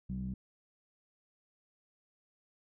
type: tone with low-pass filter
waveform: sawtooth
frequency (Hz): 63.6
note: C2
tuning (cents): -48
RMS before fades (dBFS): -38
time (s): 0.09-0.34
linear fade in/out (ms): 5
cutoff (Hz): 180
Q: 9.8
effects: none